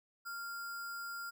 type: tone with sample-and-hold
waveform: sine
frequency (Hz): 1390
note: F6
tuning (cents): -9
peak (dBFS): -40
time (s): 0.25-1.31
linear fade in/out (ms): 20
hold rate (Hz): 6300
effects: none